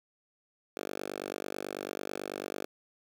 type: tone with high-pass filter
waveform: 5% pulse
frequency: 49.11 Hz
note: G1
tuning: 4 cents sharp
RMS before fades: -39 dBFS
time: 0.77-2.66 s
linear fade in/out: 0 ms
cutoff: 370 Hz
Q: 1.3
effects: 10-bit